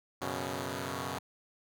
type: chord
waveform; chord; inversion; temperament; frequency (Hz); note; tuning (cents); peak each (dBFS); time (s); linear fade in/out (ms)
5% pulse; F# suspended fourth; none; equal; 92.5 / 123.47 / 138.59; F#2 / B2 / C#3; 0 / 0 / 0; -28; 0.21-1.19; 10
effects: none